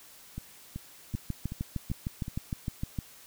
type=two click trains; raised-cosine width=5 ms; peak=-24 / -19 dBFS; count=6 / 13; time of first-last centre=0.38-2.281 / 1.15-2.988 s; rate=2.63 / 6.53 Hz; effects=white hiss -53 dBFS RMS until 3.26 s